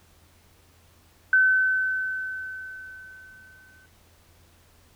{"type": "tone with exponential decay", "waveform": "sine", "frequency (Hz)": 1524, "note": "G6", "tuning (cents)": -49, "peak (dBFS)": -14, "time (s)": [1.33, 3.86], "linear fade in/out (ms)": 2, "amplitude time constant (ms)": 550, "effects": ["added 85 Hz sine -59 dBFS peak until 4.95 s", "pink hiss -59 dBFS RMS until 4.95 s"]}